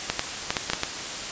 clicks, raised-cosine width 0.2 ms, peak -5 dBFS, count 7, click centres 0.1 / 0.194 / 0.505 / 0.568 / 0.7 / 0.734 / 0.834 s, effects white hiss -32 dBFS RMS until 1.31 s + resampled to 16000 Hz

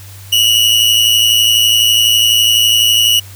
40% pulse tone pair together, 2848 / 2960 Hz, F7 / F#7, +33 / 0 cents, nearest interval minor second, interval 67 cents, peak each -10 dBFS, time 0.32-3.2 s, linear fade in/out 10 ms, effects added 97 Hz sine -32 dBFS peak until 3.35 s + white hiss -38 dBFS RMS until 3.35 s

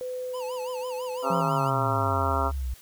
sine tone, 505 Hz, B4, 39 cents sharp, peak -30 dBFS, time 0.01-1.41 s, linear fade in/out 0 ms
square tone with vibrato, 932.3 Hz, A#5, in tune, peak -37 dBFS, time 0.33-1.71 s, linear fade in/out 20 ms, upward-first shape sine, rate 6 Hz, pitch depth 160 cents each way
harmonic tone, 135.5 Hz, C#3, 39 cents flat, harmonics 2 / 3 / 4 / 5 / 6 / 7 / 8 / 9 / 10, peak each -35 / -35 / -35 / -31 / -36 / -30 / -34 / -31 / -31 dBFS, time 1.22-2.52 s, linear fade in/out 50 ms
sine exponential sweep, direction down, 180 to 59.7 Hz, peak -27 dBFS, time 1.3-2.74 s, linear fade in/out 5 ms
effects white hiss -52 dBFS RMS until 2.81 s

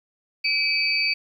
sine tone cluster, 2315 / 2558 / 4581 Hz, D7 / D#7 / D8, -25 / +47 / -44 cents, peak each -25 / -25 / -23 dBFS, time 0.44-1.14 s, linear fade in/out 10 ms, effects 9-bit

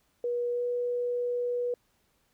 sine tone with pitch glide, 482.5 to 487 Hz, B4 to B4, -40 to -24 cents, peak -27 dBFS, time 0.24-1.74 s, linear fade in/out 2 ms, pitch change +16 cents, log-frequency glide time 0.51-0.63 s, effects pink hiss -71 dBFS RMS until 2.33 s

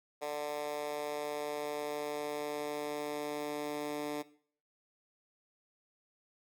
10% pulse tone with high-pass filter sweep, 148 Hz, D3, 14 cents sharp, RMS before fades -37 dBFS, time 0.21-4.23 s, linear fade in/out 20 ms, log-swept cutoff 530 to 330 Hz, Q 2.3, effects noise-tail reverb RT60 0.5 s tail -17 dB re dry + MP3 96 kbps

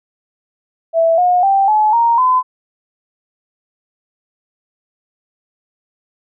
sine tone with pitch steps, 659.3 / 719 / 784 / 855 / 932.4 / 1016.8 Hz, E5 / F#5 / G5 / A5 / A#5 / C6, 0 / -50 / 0 / -50 / 0 / -50 cents, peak -9 dBFS, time 0.93-2.43 s, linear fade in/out 50 ms, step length 250 ms, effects none

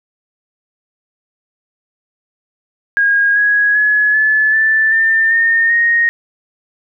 sine tone with pitch steps, 1632 / 1663.4 / 1695.4 / 1728 / 1761.3 / 1795.2 / 1829.7 / 1865 Hz, G#6 / G#6 / G#6 / A6 / A6 / A6 / A#6 / A#6, -31 / +2 / +35 / -32 / +1 / +34 / -33 / 0 cents, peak -9 dBFS, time 2.97-6.09 s, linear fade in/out 0 ms, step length 390 ms, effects none

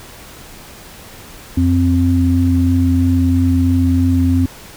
sine tone pair together, 88.21 / 261.6 Hz, F2 / C4, +18 / 0 cents, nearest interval octave + perfect fifth, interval 1882 cents, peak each -13 dBFS, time 1.57-4.46 s, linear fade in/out 5 ms, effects pink hiss -37 dBFS RMS until 4.76 s

